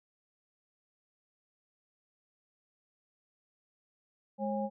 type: tone cluster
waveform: sine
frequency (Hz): 208.5 / 543 / 816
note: G#3 / C#5 / G#5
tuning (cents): +7 / -36 / -31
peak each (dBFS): -34 / -35 / -37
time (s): 4.38-4.7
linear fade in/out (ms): 50
effects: none